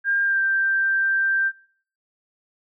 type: tone with pitch glide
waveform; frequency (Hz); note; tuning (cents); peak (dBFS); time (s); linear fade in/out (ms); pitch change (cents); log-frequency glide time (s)
sine; 1604 to 1573.7; G6 to G6; +39 to +6; -18; 0.04-1.52; 50; -33; 0.23-0.4
effects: noise-tail reverb RT60 0.5 s tail -19 dB re dry